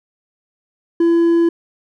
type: tone with hard clipping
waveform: triangle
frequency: 336.9 Hz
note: E4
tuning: 38 cents sharp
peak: -11 dBFS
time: 1-1.49 s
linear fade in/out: 5 ms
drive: 5 dB
effects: none